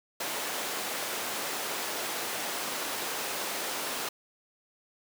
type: high-pass noise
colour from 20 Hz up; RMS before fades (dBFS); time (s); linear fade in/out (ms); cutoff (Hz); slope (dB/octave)
pink; -34; 0.2-4.09; 5; 420; 12
effects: none